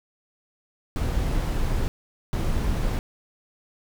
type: noise bursts at uneven times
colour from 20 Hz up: brown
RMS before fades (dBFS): -24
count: 2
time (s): 0.96-1.88 / 2.33-2.99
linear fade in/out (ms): 0
effects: none